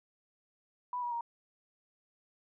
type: tone with pitch steps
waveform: sine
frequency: 987.8 / 963 / 938.8 Hz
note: B5 / B5 / A#5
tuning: 0 / -44 / +12 cents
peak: -33 dBFS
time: 0.93-1.209 s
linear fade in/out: 2 ms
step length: 93 ms
effects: none